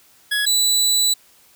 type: tone pair in turn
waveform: 25% pulse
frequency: 1676 / 3960 Hz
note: G#6 / B7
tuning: +15 / +4 cents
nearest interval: octave + minor third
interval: 1489 cents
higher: second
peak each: -14 / -11 dBFS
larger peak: second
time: 0.31-0.46 / 0.46-1.14 s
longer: second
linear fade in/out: 10 ms
effects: white hiss -53 dBFS RMS until 1.55 s